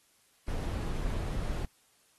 brown noise, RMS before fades -33 dBFS, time 0.48-1.65 s, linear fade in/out 2 ms, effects white hiss -67 dBFS RMS until 2.18 s + AAC 32 kbps

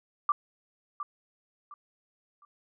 sine tone with echo, 1174.7 Hz, D6, in tune, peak -21 dBFS, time 0.29-0.32 s, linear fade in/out 2 ms, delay 710 ms, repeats 3, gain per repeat -11 dB, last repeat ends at 2.45 s, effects none

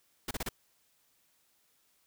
pink noise bursts, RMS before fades -35 dBFS, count 4, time 0.28-0.49 s, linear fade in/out 5 ms, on 30 ms, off 30 ms, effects white hiss -71 dBFS RMS until 2.06 s

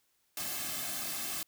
white noise with comb filter, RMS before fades -37 dBFS, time 0.37-1.43 s, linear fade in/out 2 ms, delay 2.1 ms, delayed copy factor -0.85, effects white hiss -74 dBFS RMS until 1.47 s

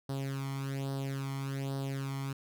sawtooth tone with flanger, 136.6 Hz, C#3, 25 cents flat, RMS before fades -36 dBFS, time 0.09-2.33 s, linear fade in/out 5 ms, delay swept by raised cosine 0.21 to 0.94 ms, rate 1.2 Hz, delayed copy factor +0.75, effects none

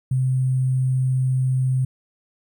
sine tone with sample-and-hold, 129.6 Hz, C3, 16 cents flat, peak -17 dBFS, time 0.11-1.85 s, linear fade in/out 5 ms, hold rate 8820 Hz, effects none

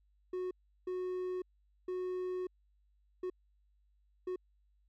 triangle tone bursts at uneven times, 366.4 Hz, F#4, 17 cents flat, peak -33 dBFS, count 5, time 0.33-0.51 / 0.87-1.42 / 1.88-2.47 / 3.23-3.3 / 4.27-4.36 s, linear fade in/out 5 ms, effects added 50 Hz sine -68 dBFS peak until 4.88 s

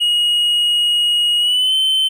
triangle tone with pitch glide, 2888 to 3077 Hz, F#7 to G7, -43 to -33 cents, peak -11 dBFS, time 0-2.09 s, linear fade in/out 20 ms, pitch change +110 cents, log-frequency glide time 1.39-1.74 s, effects none

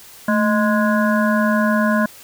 harmonic tone with a mistuned harmonic, 207.7 Hz, G#3, in tune, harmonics 1 / 3 / 5 / 7 / 8, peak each -16 / -21 / -23 / -24 / -25 dBFS, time 0.28-2.06 s, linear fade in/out 5 ms, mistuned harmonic 1, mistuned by +89 cents, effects white hiss -42 dBFS RMS until 2.23 s

